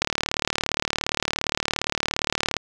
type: click train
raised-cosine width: 0.2 ms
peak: -4 dBFS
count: 96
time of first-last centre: 0.02-2.567 s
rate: 37.3 Hz
effects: none